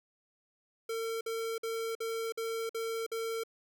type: tone bursts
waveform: square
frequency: 453.3 Hz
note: A#4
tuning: 48 cents flat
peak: -34 dBFS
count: 7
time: 0.89-3.436 s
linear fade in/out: 5 ms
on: 320 ms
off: 51 ms
effects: none